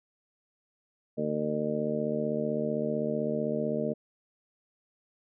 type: harmonic tone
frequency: 75.7 Hz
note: D#2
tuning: 47 cents flat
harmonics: 2 / 3 / 4 / 5 / 6 / 7 / 8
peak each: -38 / -32 / -39 / -38 / -33 / -44 / -33 dBFS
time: 1.17-3.94 s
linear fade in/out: 20 ms
effects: none